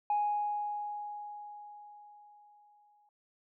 sine tone with exponential decay, 830.6 Hz, G#5, in tune, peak -25 dBFS, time 0.1-3.09 s, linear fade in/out 2 ms, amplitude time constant 650 ms, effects noise-tail reverb RT60 0.1 s tail -26 dB re dry + tanh soft clip ceiling -23 dBFS

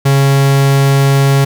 45% pulse tone, 137.9 Hz, C#3, 9 cents flat, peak -7 dBFS, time 0.05-1.45 s, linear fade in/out 10 ms, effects none

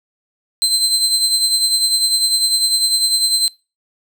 30% pulse tone with tremolo, 4100 Hz, C8, 36 cents flat, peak -8 dBFS, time 0.62-3.48 s, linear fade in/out 0 ms, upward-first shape triangle, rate 10 Hz, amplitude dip 60%, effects noise-tail reverb RT60 0.3 s tail -24 dB re dry

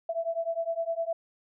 sine beating tone pair, 660 / 669.8 Hz, E5 / E5, +2 / +27 cents, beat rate 9.8 Hz, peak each -31 dBFS, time 0.09-1.13 s, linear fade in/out 5 ms, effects none

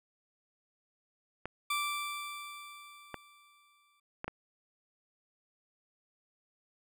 clicks, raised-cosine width 0.5 ms, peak -22 dBFS, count 4, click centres 1.456 / 3.143 / 4.244 / 4.28 s
20% pulse tone with exponential decay, 1171 Hz, D6, 5 cents flat, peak -25 dBFS, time 1.7-4 s, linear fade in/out 5 ms, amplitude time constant 500 ms
effects none

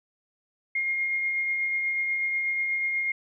sine tone with tremolo, 2134 Hz, C7, 34 cents sharp, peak -23 dBFS, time 0.75-3.12 s, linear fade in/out 5 ms, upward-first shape triangle, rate 8.2 Hz, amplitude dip 30%, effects none

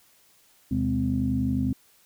sine tone cluster, 77.5 / 126.3 / 205.6 / 256.7 Hz, D#2 / B2 / G#3 / C4, -6 / +39 / -17 / -33 cents, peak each -30 / -29 / -29 / -25 dBFS, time 0.71-1.73 s, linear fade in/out 5 ms, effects tanh soft clip ceiling -12 dBFS + white hiss -60 dBFS RMS until 2.05 s

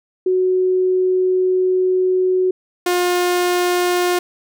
sine / sawtooth tone pair in turn, 370 / 356.3 Hz, F#4 / F4, 0 / +35 cents, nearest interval minor second, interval 65 cents, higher first, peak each -13 / -11 dBFS, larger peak second, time 0.26-2.51 / 2.86-4.19 s, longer first, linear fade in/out 5 ms, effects none

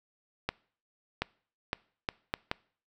accelerating click train, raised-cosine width 0.3 ms, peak -13 dBFS, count 6, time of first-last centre 0.49-2.514 s, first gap 730 ms, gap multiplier 0.7, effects noise-tail reverb RT60 0.5 s tail -24 dB re dry

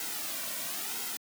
white noise with flanger, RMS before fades -36 dBFS, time 0-1.17 s, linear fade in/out 2 ms, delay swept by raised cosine 1.7 to 2.42 ms, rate 0.98 Hz, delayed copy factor -0.65, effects high-pass 200 Hz 12 dB/octave

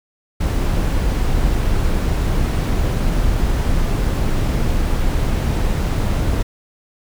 brown noise, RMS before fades -17 dBFS, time 0.4-6.43 s, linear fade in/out 10 ms, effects none

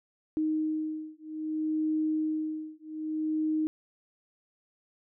sine beating tone pair, 311.1 / 311.72 Hz, D#4 / D#4, 0 / +3 cents, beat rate 0.62 Hz, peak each -31 dBFS, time 0.37-3.67 s, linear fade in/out 0 ms, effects none

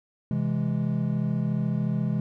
triangle chord, C augmented, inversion none, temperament equal, 130.81 / 164.81 / 207.7 Hz, C3 / E3 / G#3, 0 / 0 / 0 cents, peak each -26 dBFS, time 0.31-2.2 s, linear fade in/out 2 ms, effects none

